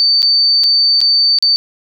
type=tone with dropouts; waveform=sine; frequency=4570 Hz; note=D8; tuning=48 cents flat; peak=-8 dBFS; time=0-1.56 s; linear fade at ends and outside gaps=0 ms; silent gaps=0.22-0.228 / 0.636-0.64 / 1.005-1.014 / 1.387-1.425 s; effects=none